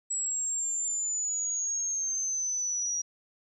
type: exponential sweep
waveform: sine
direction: down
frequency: 7800 to 5740 Hz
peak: -28 dBFS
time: 0.1-3.02 s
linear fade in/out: 10 ms
effects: none